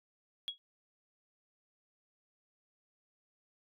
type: tone with exponential decay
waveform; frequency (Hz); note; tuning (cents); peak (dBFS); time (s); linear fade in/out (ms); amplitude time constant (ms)
sine; 3322; G#7; 0; -30; 0.48-0.58; 0; 21
effects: tanh soft clip ceiling -29 dBFS